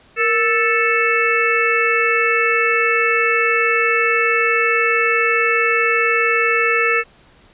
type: harmonic tone with a mistuned harmonic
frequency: 440 Hz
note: A4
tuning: in tune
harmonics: 1 / 3 / 4 / 5 / 6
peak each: -20 / -20 / -20 / -20 / -20 dBFS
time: 0.16-7.04 s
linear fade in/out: 50 ms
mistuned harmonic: 1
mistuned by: +100 cents
effects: pink hiss -50 dBFS RMS until 7.53 s + resampled to 8000 Hz